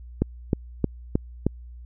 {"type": "click train", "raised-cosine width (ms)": 3, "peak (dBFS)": -7, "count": 5, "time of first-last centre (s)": [0.22, 1.466], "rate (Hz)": 3.21, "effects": ["added 60 Hz sine -39 dBFS peak until 1.85 s"]}